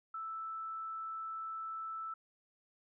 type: tone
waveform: sine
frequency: 1318.5 Hz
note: E6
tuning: in tune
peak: -39 dBFS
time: 0.14-2.14 s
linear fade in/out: 5 ms
effects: none